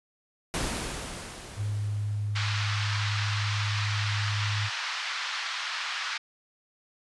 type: noise with exponential decay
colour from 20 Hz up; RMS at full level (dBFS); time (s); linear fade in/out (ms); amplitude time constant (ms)
pink; -29; 0.54-3.21; 0; 580
type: tone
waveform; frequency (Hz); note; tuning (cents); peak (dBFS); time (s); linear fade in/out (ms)
sine; 103.83; G#2; 0; -27; 1.56-4.7; 50
type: band-pass noise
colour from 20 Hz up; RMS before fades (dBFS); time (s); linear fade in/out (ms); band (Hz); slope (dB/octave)
pink; -33; 2.35-6.18; 10; 1100 to 5100; 24
effects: resampled to 24000 Hz